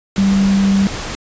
sine tone in noise, 196 Hz, G3, in tune, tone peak -10 dBFS, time 0.18-0.87 s, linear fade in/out 0 ms, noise pink, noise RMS -25 dBFS, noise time 0.16-1.15 s, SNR +12 dB, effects resampled to 16000 Hz

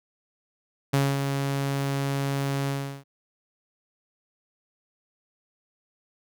sawtooth tone with ADSR envelope, 138.59 Hz, C#3, in tune, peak -15 dBFS, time 0.93-3.04 s, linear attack 10 ms, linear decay 230 ms, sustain -6 dB, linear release 360 ms, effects none

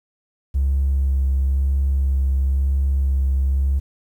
triangle tone with vibrato, 67.7 Hz, C#2, 40 cents flat, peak -12 dBFS, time 0.54-3.8 s, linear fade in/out 20 ms, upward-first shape sine, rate 0.99 Hz, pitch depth 17 cents each way, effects tanh soft clip ceiling -13 dBFS + 9-bit

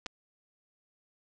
clicks, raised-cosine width 0.2 ms, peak -20 dBFS, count 2, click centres 0.061 / 0.065 s, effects resampled to 22050 Hz

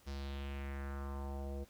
square tone with low-pass filter sweep, 69.3 Hz, C#2, in tune, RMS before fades -42 dBFS, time 0.06-1.65 s, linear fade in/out 20 ms, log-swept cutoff 5400 to 500 Hz, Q 2.6, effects pink hiss -65 dBFS RMS until 1.69 s

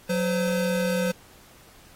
square tone pair together, 184.1 / 511.8 Hz, F#3 / C5, -8 / -38 cents, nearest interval octave + tritone, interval 1770 cents, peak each -26 dBFS, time 0.09-1.12 s, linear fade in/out 10 ms, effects pink hiss -53 dBFS RMS until 1.95 s + AAC 48 kbps

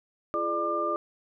sine tone cluster, 339.7 / 424 / 597 / 1196 Hz, F4 / G#4 / D5 / D6, -48 / +36 / +28 / +31 cents, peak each -33 / -36 / -31 / -28 dBFS, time 0.34-0.96 s, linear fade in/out 0 ms, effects none

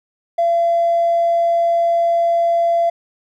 triangle tone, 680 Hz, F5, 46 cents flat, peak -9 dBFS, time 0.38-2.9 s, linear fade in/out 10 ms, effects tanh soft clip ceiling -10 dBFS

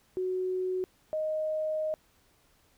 sine tone pair in turn, 370 / 622.3 Hz, F#4 / D#5, 0 / 0 cents, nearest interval major sixth, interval 900 cents, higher second, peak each -28 dBFS, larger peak neither, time 0.17-0.84 / 1.13-1.94 s, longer second, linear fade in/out 0 ms, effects pink hiss -66 dBFS RMS until 2.77 s

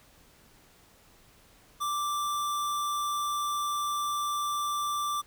square tone, 1174.7 Hz, D6, in tune, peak -29 dBFS, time 1.8-5.22 s, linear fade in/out 20 ms, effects pink hiss -59 dBFS RMS until 5.26 s

